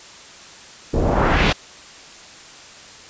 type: noise with low-pass filter sweep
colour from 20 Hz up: pink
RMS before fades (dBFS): -17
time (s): 0.93-1.53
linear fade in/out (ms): 10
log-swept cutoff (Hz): 390 to 4100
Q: 1.3
effects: white hiss -41 dBFS RMS until 3.09 s + resampled to 16000 Hz